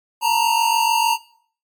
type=tone pair together; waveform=square; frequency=900.3 / 947 Hz; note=A5 / A#5; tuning=+39 / +27 cents; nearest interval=minor second; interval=88 cents; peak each=-18 dBFS; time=0.21-1.18 s; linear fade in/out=50 ms; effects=noise-tail reverb RT60 0.5 s tail -18 dB re dry + MP3 96 kbps